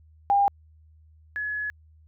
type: tone pair in turn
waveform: sine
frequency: 803 / 1696.1 Hz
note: G5 / G#6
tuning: +41 / +36 cents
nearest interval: octave + minor second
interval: 1295 cents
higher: second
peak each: -17 / -27 dBFS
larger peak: first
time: 0.3-0.48 / 1.36-1.7 s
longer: second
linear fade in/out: 0 ms
effects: added 78 Hz sine -52 dBFS peak until 2.07 s